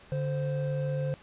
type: tone pair together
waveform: triangle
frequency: 145 / 521.4 Hz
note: D3 / C5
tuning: -22 / -6 cents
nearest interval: octave + minor seventh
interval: 2216 cents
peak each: -27 / -31 dBFS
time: 0.12-1.14 s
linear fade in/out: 0 ms
effects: pink hiss -54 dBFS RMS until 1.22 s + resampled to 8000 Hz